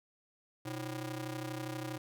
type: ring-modulated tone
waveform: sawtooth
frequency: 220 Hz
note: A3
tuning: in tune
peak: -31 dBFS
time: 0.65-1.98 s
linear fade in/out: 10 ms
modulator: 93.8 Hz
effects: none